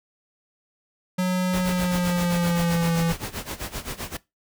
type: tone with pitch glide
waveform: square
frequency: 183.1 to 166.94 Hz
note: F#3 to E3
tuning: -18 to +22 cents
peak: -21 dBFS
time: 1.18-3.13 s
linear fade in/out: 10 ms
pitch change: -160 cents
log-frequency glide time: 1.59-2.96 s
type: noise with tremolo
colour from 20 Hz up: pink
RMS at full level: -30 dBFS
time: 1.53-4.17 s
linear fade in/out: 5 ms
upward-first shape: sine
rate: 7.7 Hz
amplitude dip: 85%
effects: noise-tail reverb RT60 0.2 s tail -20 dB re dry